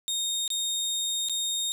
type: tone with dropouts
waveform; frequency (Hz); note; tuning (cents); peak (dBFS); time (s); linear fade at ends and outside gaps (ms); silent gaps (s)
25% pulse; 3696; A#7; -16; -23; 0.08-1.72; 0; 0.478-0.503 / 1.286-1.296
effects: none